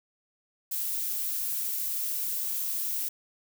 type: noise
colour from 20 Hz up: violet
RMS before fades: -31 dBFS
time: 0.71-3.09 s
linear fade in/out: 10 ms
effects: none